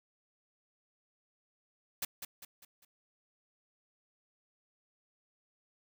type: noise with echo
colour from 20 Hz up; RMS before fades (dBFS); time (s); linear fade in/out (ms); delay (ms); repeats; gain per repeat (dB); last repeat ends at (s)
white; -35; 2.02-2.05; 5; 200; 4; -7; 2.85
effects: none